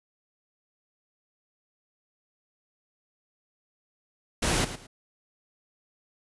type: noise with echo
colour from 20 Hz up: pink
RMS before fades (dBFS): -25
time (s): 4.42-4.65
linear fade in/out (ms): 10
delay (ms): 110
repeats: 2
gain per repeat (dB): -12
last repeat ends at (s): 4.87
effects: resampled to 24000 Hz